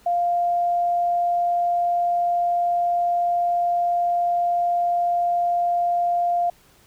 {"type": "tone", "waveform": "sine", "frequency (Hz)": 698.5, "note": "F5", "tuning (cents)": 0, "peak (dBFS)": -18, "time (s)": [0.06, 6.5], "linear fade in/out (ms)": 5, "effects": ["pink hiss -55 dBFS RMS until 6.86 s"]}